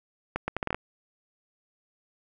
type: accelerating click train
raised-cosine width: 0.5 ms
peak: -13 dBFS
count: 8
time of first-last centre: 0.36-0.746 s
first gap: 120 ms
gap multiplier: 0.72
effects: none